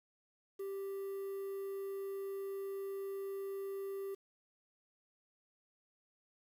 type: tone with quantisation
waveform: triangle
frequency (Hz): 392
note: G4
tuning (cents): 0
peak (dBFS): -37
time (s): 0.59-4.15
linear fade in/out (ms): 10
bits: 10
effects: none